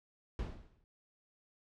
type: noise with exponential decay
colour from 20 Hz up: brown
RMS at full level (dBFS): -35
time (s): 0.39-0.84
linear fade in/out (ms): 1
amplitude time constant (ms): 96
effects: low-pass 5000 Hz 12 dB/octave